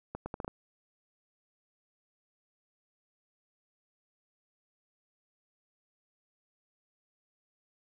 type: accelerating click train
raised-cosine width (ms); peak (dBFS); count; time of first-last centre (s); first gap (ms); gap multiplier
1; -23; 6; 0.15-0.479; 110; 0.74
effects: none